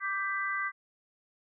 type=chord; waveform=sine; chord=G major; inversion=second; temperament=equal with one note detuned; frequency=1174.7 / 1568 / 1991.6 Hz; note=D6 / G6 / B6; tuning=0 / 0 / +14 cents; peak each=-34 dBFS; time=0-0.72 s; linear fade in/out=50 ms; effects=none